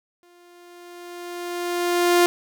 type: tone with exponential growth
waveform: sawtooth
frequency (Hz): 350.4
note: F4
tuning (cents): +6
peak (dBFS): -9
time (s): 0.23-2.26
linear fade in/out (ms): 0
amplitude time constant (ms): 440
effects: none